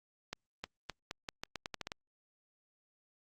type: accelerating click train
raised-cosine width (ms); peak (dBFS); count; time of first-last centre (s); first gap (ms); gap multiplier
0.2; -21; 12; 0.33-1.919; 310; 0.83
effects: Opus 48 kbps

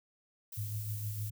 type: noise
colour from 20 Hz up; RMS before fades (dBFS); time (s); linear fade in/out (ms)
violet; -45; 0.52-1.3; 5
type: tone with tremolo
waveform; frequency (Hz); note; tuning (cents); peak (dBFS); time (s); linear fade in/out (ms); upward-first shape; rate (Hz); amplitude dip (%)
sine; 105.3; G#2; +24; -33; 0.57-1.31; 10; triangle; 6.5; 55
effects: none

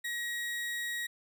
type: tone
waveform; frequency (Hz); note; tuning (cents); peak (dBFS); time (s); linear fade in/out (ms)
35% pulse; 1900; A#6; +33; -32; 0.04-1.07; 10
effects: none

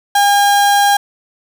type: tone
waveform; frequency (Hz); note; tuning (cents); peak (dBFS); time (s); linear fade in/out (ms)
35% pulse; 809; G#5; -46; -7; 0.15-0.97; 5
effects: 7-bit

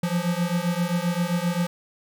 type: beating tone pair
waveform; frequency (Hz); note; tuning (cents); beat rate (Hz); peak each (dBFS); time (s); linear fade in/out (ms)
square; 170.7 / 178.3; F3 / F3; -39 / +36; 7.6; -26; 0.03-1.67; 5
effects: none

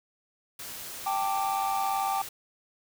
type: noise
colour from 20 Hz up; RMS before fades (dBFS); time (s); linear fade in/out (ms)
white; -40; 0.59-2.29; 5
type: chord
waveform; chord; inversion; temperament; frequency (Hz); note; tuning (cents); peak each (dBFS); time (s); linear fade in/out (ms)
triangle; G suspended second; none; just; 784 / 882 / 1176; G5 / A5 / D6; 0 / +4 / +2; -26 / -31 / -31; 1.06-2.22; 5
effects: none

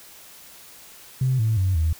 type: tone with pitch steps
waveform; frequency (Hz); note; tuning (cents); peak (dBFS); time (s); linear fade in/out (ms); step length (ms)
sine; 130 / 110.59 / 94.07 / 80.02; C3 / A2 / F#2 / D#2; -11 / +9 / +29 / +49; -17; 1.21-1.93; 5; 180
effects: tanh soft clip ceiling -13 dBFS + white hiss -46 dBFS RMS until 1.99 s

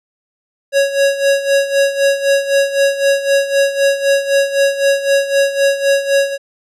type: tone with tremolo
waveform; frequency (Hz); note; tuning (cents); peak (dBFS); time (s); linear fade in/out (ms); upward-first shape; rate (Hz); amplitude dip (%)
square; 554.4; C#5; 0; -9; 0.72-6.38; 50; sine; 3.9; 75
effects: low-pass 10000 Hz 12 dB/octave

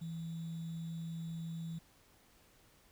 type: tone with sample-and-hold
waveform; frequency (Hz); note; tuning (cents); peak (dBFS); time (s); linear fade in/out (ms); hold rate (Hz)
sine; 164.81; E3; 0; -39; 0.01-1.79; 10; 3675
effects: pink hiss -66 dBFS RMS until 2.91 s

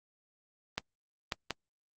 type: clicks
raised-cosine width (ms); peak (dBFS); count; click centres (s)
0.2; -14; 3; 0.78 / 1.322 / 1.507
effects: Opus 32 kbps

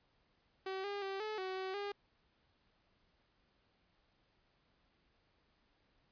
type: tone with pitch steps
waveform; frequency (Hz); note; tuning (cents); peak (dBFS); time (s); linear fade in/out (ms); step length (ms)
sawtooth; 381.6 / 404.4 / 388.6 / 430.3 / 375.8 / 378.1 / 405.6; G4 / G#4 / G4 / A4 / F#4 / F#4 / G#4; -47 / -46 / -15 / -39 / +27 / +38 / -41; -35; 0.66-1.92; 5; 180
effects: pink hiss -75 dBFS RMS until 6.11 s + resampled to 11025 Hz

